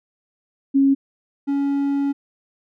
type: tone pair in turn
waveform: sine / triangle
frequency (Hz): 274 / 280.2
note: C#4 / C#4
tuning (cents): -20 / +19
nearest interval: unison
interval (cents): 39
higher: second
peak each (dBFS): -12 / -16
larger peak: first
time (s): 0.74-0.95 / 1.47-2.13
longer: second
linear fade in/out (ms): 20
effects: none